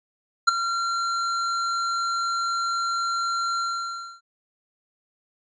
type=tone with ADSR envelope; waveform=square; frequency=1372 Hz; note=F6; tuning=31 cents flat; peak=-11 dBFS; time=0.47-4.21 s; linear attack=14 ms; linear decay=13 ms; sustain=-13 dB; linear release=620 ms; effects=resampled to 16000 Hz